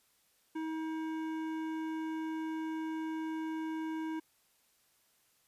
sine tone with hard clipping, 318.3 Hz, D#4, 39 cents sharp, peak -37 dBFS, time 0.55-4.2 s, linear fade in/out 10 ms, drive 13 dB, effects white hiss -71 dBFS RMS until 5.47 s + resampled to 32000 Hz

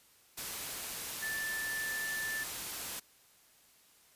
sine tone in noise, 1760 Hz, A6, in tune, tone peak -35 dBFS, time 1.22-2.44 s, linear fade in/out 10 ms, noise white, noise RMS -40 dBFS, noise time 0.37-3 s, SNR +2 dB, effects white hiss -64 dBFS RMS until 4.15 s + resampled to 32000 Hz

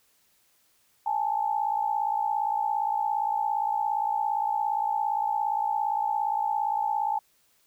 sine tone pair together, 822 / 879.4 Hz, G#5 / A5, -18 / -1 cents, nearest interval minor second, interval 117 cents, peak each -27 dBFS, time 1.06-7.19 s, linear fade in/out 5 ms, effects white hiss -66 dBFS RMS until 7.66 s

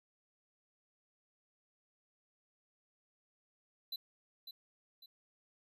square tone with echo, 4009 Hz, B7, 25 cents sharp, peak -39 dBFS, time 3.92-3.96 s, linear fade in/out 5 ms, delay 550 ms, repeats 2, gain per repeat -8 dB, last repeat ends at 5.06 s, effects none

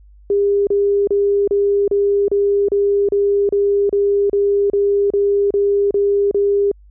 sine tone bursts, 403 Hz, G4, 48 cents sharp, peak -12 dBFS, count 16, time 0.3-6.715 s, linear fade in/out 2 ms, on 370 ms, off 33 ms, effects added 50 Hz sine -42 dBFS peak until 6.9 s

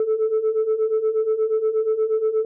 sine beating tone pair, 432.5 / 440.9 Hz, A4 / A4, -30 / +4 cents, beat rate 8.4 Hz, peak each -22 / -18 dBFS, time 0-2.45 s, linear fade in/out 2 ms, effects tanh soft clip ceiling -14 dBFS

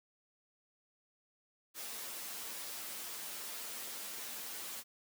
white noise with comb filter, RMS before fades -44 dBFS, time 1.74-4.84 s, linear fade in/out 50 ms, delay 8.8 ms, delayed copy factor +0.85, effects high-pass 200 Hz 12 dB/octave

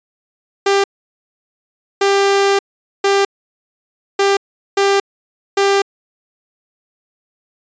sawtooth tone bursts at uneven times, 396.4 Hz, G4, 19 cents sharp, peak -7 dBFS, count 6, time 0.66-0.84 / 2.01-2.59 / 3.04-3.25 / 4.19-4.37 / 4.77-5 / 5.57-5.82 s, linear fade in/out 5 ms, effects resampled to 16000 Hz

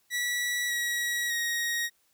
sawtooth tone with pitch steps, 1945 / 1916 / 1881 Hz, B6 / A#6 / A#6, -27 / +47 / +15 cents, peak -24 dBFS, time 0.1-1.9 s, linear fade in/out 50 ms, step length 600 ms, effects white hiss -69 dBFS RMS until 2.13 s

